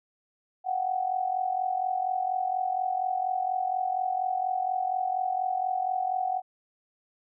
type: tone with amplitude modulation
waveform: sine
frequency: 744 Hz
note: F#5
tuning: 9 cents sharp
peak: -22 dBFS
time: 0.64-6.42 s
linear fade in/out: 50 ms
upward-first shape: sine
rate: 44.2 Hz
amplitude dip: 75%
effects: none